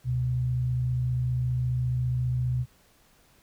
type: tone pair together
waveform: sine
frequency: 70.2 / 124.99 Hz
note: C#2 / B2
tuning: +22 / +21 cents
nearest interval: minor seventh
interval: 999 cents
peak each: -35 / -24 dBFS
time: 0.04-2.66 s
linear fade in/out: 50 ms
effects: pink hiss -61 dBFS RMS until 3.42 s